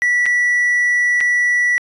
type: tone with dropouts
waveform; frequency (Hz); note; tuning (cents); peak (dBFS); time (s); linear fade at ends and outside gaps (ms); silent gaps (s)
triangle; 1950; B6; -23; -10; 0.02-1.78; 0; 0.257-0.263 / 1.205-1.21
effects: tanh soft clip ceiling -7 dBFS + resampled to 24000 Hz